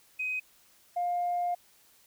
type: tone pair in turn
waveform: sine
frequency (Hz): 2515 / 705.7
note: D#7 / F5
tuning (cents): +18 / +18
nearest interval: octave + minor seventh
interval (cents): 2200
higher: first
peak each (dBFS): -29 / -26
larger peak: second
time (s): 0.19-0.4 / 0.96-1.55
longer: second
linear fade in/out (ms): 10
effects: tanh soft clip ceiling -23 dBFS + white hiss -62 dBFS RMS until 2.06 s